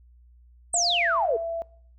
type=exponential sweep; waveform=sine; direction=down; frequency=8700 to 421 Hz; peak=-21 dBFS; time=0.73-1.37 s; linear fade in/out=10 ms
type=tone with pitch glide; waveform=sine; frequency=698.5 to 667 Hz; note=F5 to E5; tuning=0 to +20 cents; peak=-27 dBFS; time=0.74-1.62 s; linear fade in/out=0 ms; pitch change=-80 cents; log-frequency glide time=0.97-1.12 s
effects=noise-tail reverb RT60 0.6 s tail -22 dB re dry + added 60 Hz sine -51 dBFS peak until 1.98 s